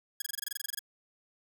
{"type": "tone bursts", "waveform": "5% pulse", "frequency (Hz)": 1658, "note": "G#6", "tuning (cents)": -3, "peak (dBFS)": -21, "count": 14, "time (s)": [0.2, 0.792], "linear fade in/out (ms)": 5, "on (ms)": 20, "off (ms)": 24, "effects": []}